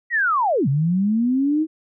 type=linear two-way sweep; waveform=sine; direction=down then up; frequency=1964 to 130.81 to 322 Hz; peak=-16 dBFS; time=0.1-1.67 s; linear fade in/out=50 ms; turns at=0.68 s; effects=none